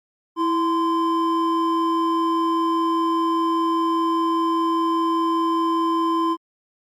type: tone pair together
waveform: triangle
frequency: 329.6 / 1033.8 Hz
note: E4 / C6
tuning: 0 / -21 cents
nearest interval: octave + minor sixth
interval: 1979 cents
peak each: -19 / -19 dBFS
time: 0.36-6.37 s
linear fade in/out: 50 ms
effects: Opus 48 kbps